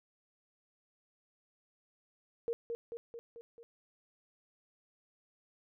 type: tone with echo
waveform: sine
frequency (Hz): 466.2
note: A#4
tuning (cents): 0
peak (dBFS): -31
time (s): 2.48-2.53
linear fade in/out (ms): 0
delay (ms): 220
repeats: 5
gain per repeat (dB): -4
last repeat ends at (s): 3.63
effects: none